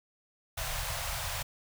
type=band-stop noise; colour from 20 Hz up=pink; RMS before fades=-35 dBFS; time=0.57-1.43 s; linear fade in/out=10 ms; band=140 to 560 Hz; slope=48 dB/octave; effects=none